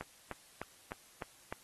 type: click train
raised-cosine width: 0.5 ms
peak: -25 dBFS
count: 6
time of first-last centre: 0.01-1.525 s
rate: 3.3 Hz
effects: white hiss -61 dBFS RMS until 1.63 s + AAC 32 kbps